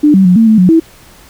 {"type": "tone with pitch steps", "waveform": "sine", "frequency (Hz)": [297.9, 191.6, 180.2, 225.7, 218.6, 182.3, 326.1], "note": ["D4", "G3", "F#3", "A3", "A3", "F#3", "E4"], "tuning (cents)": [25, -39, -45, 44, -11, -25, -19], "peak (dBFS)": -3, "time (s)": [0.03, 0.8], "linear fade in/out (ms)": 10, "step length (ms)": 110, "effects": ["pink hiss -40 dBFS RMS until 1.29 s"]}